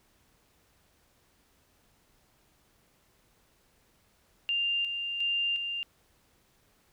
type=tone with tremolo; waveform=sine; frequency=2794 Hz; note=F7; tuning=in tune; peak=-26 dBFS; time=4.49-5.83 s; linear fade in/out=0 ms; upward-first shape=square; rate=1.4 Hz; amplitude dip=45%; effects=pink hiss -67 dBFS RMS until 6.92 s